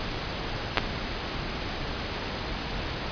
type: clicks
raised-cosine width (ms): 0.3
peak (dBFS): -4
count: 2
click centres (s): 0.773 / 0.782
effects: pink hiss -32 dBFS RMS until 3.11 s + resampled to 11025 Hz